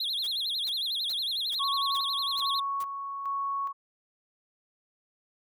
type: tone with vibrato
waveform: triangle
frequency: 3700 Hz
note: A#7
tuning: 14 cents flat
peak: -27 dBFS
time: 0-2.6 s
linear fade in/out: 5 ms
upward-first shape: sine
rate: 11 Hz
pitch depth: 230 cents each way
type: noise bursts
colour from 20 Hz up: white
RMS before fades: -46 dBFS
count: 7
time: 0.24-2.829 s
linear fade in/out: 0 ms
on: 27 ms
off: 400 ms
type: tone with tremolo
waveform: sine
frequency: 1108.7 Hz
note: C#6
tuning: in tune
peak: -28 dBFS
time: 1.59-3.73 s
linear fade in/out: 20 ms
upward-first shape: square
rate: 1.2 Hz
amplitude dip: 45%
effects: none